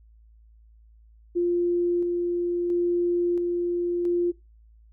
sine tone with tremolo, 349.2 Hz, F4, in tune, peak -20 dBFS, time 1.35-4.32 s, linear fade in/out 20 ms, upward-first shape square, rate 0.74 Hz, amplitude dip 25%, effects noise-tail reverb RT60 0.2 s tail -19 dB re dry + added 55 Hz sine -51 dBFS peak until 4.92 s

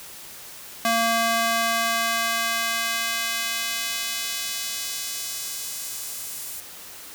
square tone with high-pass filter sweep, 229.5 Hz, A#3, 27 cents flat, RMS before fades -26 dBFS, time 0.85-6.6 s, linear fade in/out 0 ms, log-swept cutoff 580 to 10000 Hz, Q 0.78, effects white hiss -41 dBFS RMS until 7.14 s

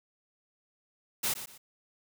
white noise with echo, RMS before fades -30 dBFS, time 1.23-1.34 s, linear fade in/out 10 ms, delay 120 ms, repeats 2, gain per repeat -11 dB, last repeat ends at 1.58 s, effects none

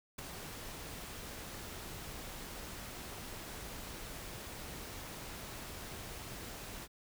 pink noise with ADSR envelope, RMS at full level -40 dBFS, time 0.18-6.88 s, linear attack 10 ms, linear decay 6 ms, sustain -6 dB, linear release 42 ms, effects none

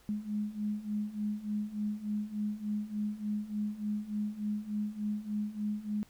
sine beating tone pair, 207.7 / 211.1 Hz, G#3 / G#3, 0 / +29 cents, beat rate 3.4 Hz, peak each -37 / -34 dBFS, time 0.09-6.03 s, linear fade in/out 0 ms, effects pink hiss -63 dBFS RMS until 6.09 s

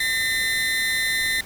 30% pulse tone pair together, 1810.9 / 2030 Hz, A6 / B6, +49 / +47 cents, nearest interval major second, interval 198 cents, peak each -21 dBFS, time 0-1.41 s, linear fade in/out 5 ms, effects pink hiss -41 dBFS RMS until 1.45 s

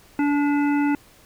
harmonic tone, 288.8 Hz, D4, 29 cents flat, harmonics 1 / 3 / 5 / 7 / 9, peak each -18 / -28 / -32 / -35 / -37 dBFS, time 0.19-0.95 s, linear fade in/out 2 ms, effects pink hiss -52 dBFS RMS until 1.25 s

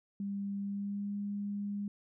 sine tone with pitch glide, 199.7 to 203.1 Hz, G3 to G#3, +32 to -38 cents, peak -34 dBFS, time 0.2-1.88 s, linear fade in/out 2 ms, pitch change +30 cents, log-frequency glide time 0.6-1.15 s, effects none

